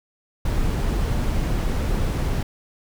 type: noise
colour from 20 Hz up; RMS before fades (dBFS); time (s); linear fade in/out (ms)
brown; -22; 0.45-2.43; 5
effects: none